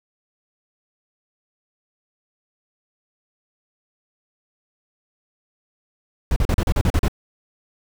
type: noise bursts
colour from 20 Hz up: brown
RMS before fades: -17 dBFS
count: 9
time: 6.31-7.082 s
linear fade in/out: 2 ms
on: 52 ms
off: 38 ms
effects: none